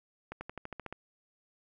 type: accelerating click train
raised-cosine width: 0.5 ms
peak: -25 dBFS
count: 9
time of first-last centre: 0.32-0.926 s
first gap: 90 ms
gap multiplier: 0.95
effects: none